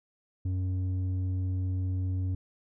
square tone with low-pass filter, 92.5 Hz, F#2, in tune, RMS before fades -30 dBFS, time 0.45-2.35 s, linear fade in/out 5 ms, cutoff 190 Hz, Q 3.1, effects none

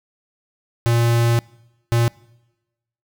square tone bursts at uneven times, 117.4 Hz, A#2, 13 cents sharp, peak -15 dBFS, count 2, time 0.86-1.39 / 1.92-2.08 s, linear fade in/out 0 ms, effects noise-tail reverb RT60 1.0 s tail -24 dB re dry

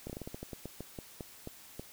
slowing click train, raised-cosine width 2 ms, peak -27 dBFS, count 15, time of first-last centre 0.07-1.796 s, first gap 27 ms, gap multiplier 1.21, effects white hiss -54 dBFS RMS until 1.92 s

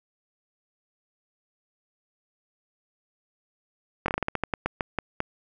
slowing click train, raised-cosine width 0.5 ms, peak -10 dBFS, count 14, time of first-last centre 4.06-5.204 s, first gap 22 ms, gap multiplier 1.21, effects none

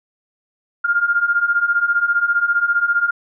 sine beating tone pair, 1396.9 / 1411.9 Hz, F6 / F6, 0 / +18 cents, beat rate 15 Hz, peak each -19 / -16 dBFS, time 0.84-3.11 s, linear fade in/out 10 ms, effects none

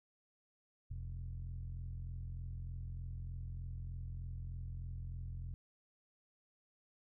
sawtooth tone with low-pass filter, 43.28 Hz, F1, 15 cents flat, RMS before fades -44 dBFS, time 0.9-5.54 s, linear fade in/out 0 ms, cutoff 110 Hz, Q 8.1, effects none

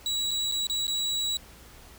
35% pulse tone with dropouts, 3897 Hz, B7, 24 cents flat, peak -24 dBFS, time 0.06-1.37 s, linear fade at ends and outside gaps 1 ms, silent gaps 0.309-0.313 / 0.515-0.521 / 0.669-0.698 / 0.869-0.879 s, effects added 60 Hz sine -53 dBFS peak until 1.98 s + pink hiss -51 dBFS RMS until 1.98 s

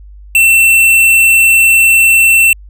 square tone, 2690 Hz, E7, 34 cents sharp, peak -5 dBFS, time 0.35-2.53 s, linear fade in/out 2 ms, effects added 50 Hz sine -31 dBFS peak until 2.69 s

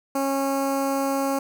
15% pulse tone with notch filter, 273.7 Hz, C#4, 22 cents flat, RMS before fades -24 dBFS, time 0.15-1.39 s, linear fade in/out 5 ms, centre 3300 Hz, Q 0.69, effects none

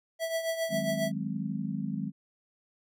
square tone with tremolo, 656 Hz, E5, 9 cents flat, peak -27 dBFS, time 0.19-1.12 s, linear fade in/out 50 ms, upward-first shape triangle, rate 7.4 Hz, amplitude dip 70%
sine chord, Ab dominant seventh, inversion second, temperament just, 155.74 / 186.89 / 207.7 / 259.6 Hz, Eb3 / Gb3 / Ab3 / C4, +2 / +18 / 0 / -13 cents, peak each -37 / -36 / -34 / -38 dBFS, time 0.69-2.12 s, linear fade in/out 50 ms
effects none

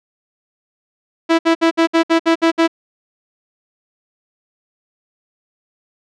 sawtooth tone bursts, 329.6 Hz, E4, in tune, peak -6 dBFS, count 9, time 1.29-2.678 s, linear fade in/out 20 ms, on 100 ms, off 61 ms, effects low-pass 4000 Hz 12 dB/octave

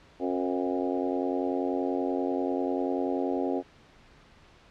harmonic tone with a mistuned harmonic, 90.3 Hz, F#2, 42 cents flat, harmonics 3 / 4 / 5 / 6 / 7 / 8 / 9, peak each -30 / -32 / -34 / -36 / -37 / -38 / -39 dBFS, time 0.19-3.63 s, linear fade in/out 50 ms, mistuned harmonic 6, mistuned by -31 cents, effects pink hiss -56 dBFS RMS until 4.7 s + low-pass 4000 Hz 12 dB/octave

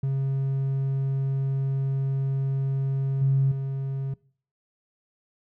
triangle tone with level steps, 135.6 Hz, C#3, 38 cents flat, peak -20 / -14 / -24 dBFS, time 0.03-4.14 s, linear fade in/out 5 ms, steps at 3.21 / 3.51 s, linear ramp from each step 10 ms, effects noise-tail reverb RT60 0.5 s tail -23 dB re dry + tanh soft clip ceiling -16 dBFS

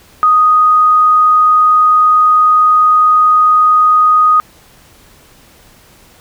sine tone, 1244.5 Hz, D#6, in tune, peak -5 dBFS, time 0.23-4.4 s, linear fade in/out 0 ms, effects pink hiss -44 dBFS RMS until 6.2 s

